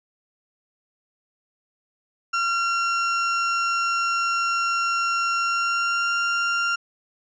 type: tone with pitch glide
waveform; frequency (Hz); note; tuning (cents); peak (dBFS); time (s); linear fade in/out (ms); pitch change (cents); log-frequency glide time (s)
35% pulse; 1373 to 1388.2; F6 to F6; -30 to -11; -19; 2.33-6.76; 10; +19; 5.38-6.14
effects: resampled to 16000 Hz